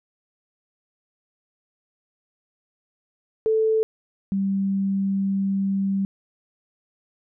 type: tone pair in turn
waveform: sine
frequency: 440 / 195.38 Hz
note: A4 / G3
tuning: 0 / -5 cents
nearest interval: octave + major second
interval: 1405 cents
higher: first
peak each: -17 / -20 dBFS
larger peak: first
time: 3.46-3.83 / 4.32-6.05 s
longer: second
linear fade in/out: 0 ms
effects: none